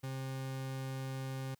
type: tone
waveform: 40% pulse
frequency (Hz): 132.9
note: C3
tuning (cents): +27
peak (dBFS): -37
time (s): 0.03-1.55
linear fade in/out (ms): 10
effects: white hiss -75 dBFS RMS until 1.59 s